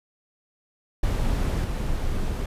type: noise with level steps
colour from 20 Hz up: brown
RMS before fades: -23 / -26 dBFS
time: 1.03-2.46 s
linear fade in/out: 5 ms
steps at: 1.64 s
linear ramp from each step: 2 ms
effects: resampled to 32000 Hz